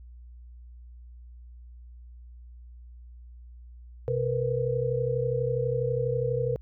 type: tone cluster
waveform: sine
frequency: 128.3 / 464.5 / 496.7 Hz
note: C3 / A#4 / B4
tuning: -34 / -6 / +10 cents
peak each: -29 / -29 / -29 dBFS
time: 4.08-6.56 s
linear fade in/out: 0 ms
effects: added 60 Hz sine -44 dBFS peak until 6.61 s